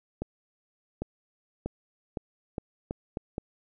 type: accelerating click train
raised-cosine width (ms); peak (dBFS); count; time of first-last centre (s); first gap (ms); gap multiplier
2; -18; 8; 0.22-3.381; 800; 0.8
effects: none